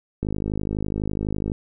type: click train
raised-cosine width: 3 ms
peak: -13 dBFS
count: 68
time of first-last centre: 0.23-1.518 s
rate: 52 Hz
effects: none